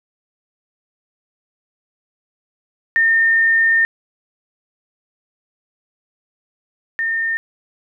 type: tone pair in turn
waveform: sine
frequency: 1818 / 1818 Hz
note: A#6 / A#6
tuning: -44 / -44 cents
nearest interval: unison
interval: 0 cents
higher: neither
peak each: -11 / -17 dBFS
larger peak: first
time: 2.96-3.85 / 6.99-7.37 s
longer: first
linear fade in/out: 0 ms
effects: none